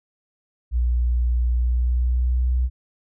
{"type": "tone with pitch glide", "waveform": "sine", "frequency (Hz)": [60.3, 62.53], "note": ["B1", "B1"], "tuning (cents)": [-41, 22], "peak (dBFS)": -17, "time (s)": [0.71, 2.7], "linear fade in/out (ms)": 50, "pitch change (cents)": 63, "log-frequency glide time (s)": [1.5, 2.58], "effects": []}